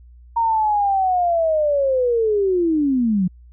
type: linear sweep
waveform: sine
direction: down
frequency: 932.3 to 174.3 Hz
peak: -15 dBFS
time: 0.36-3.28 s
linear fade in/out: 10 ms
effects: added 60 Hz sine -42 dBFS peak until 3.52 s